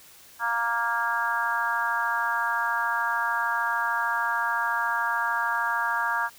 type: harmonic tone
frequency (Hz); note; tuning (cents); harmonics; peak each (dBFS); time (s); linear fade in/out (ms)
233.5; A#3; +3; 3 / 4 / 5 / 6 / 7; -36 / -28 / -31 / -30 / -28; 0.39-6.3; 50
effects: white hiss -51 dBFS RMS until 6.38 s